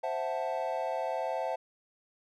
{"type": "chord", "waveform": "triangle", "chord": "F# half-diminished seventh", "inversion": "second", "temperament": "equal with one note detuned", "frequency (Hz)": [524.8, 659.3, 740, 880], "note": ["C5", "E5", "F#5", "A5"], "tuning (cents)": [5, 0, 0, 0], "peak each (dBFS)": [-34, -33, -35, -35], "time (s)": [0.03, 1.56], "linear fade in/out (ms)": 10, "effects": []}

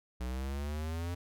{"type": "exponential sweep", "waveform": "square", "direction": "up", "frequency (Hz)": [60.6, 88.7], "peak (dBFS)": -35, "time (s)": [0.2, 1.15], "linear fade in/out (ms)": 10, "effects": []}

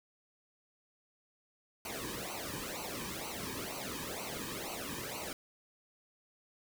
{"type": "noise with flanger", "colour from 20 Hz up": "pink", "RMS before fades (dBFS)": -41, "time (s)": [1.85, 5.33], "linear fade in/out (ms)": 2, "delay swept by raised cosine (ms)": [0.57, 1.48], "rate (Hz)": 2.1, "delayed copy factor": -0.85, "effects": []}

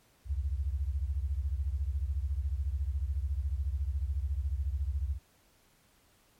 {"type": "beating tone pair", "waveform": "sine", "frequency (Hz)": [65.5, 79.5], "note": ["C2", "D#2"], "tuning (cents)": [2, 38], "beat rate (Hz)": 14, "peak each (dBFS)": [-31, -34], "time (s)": [0.25, 5.19], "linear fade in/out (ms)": 50, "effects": ["pink hiss -66 dBFS RMS until 6.39 s", "MP3 64 kbps"]}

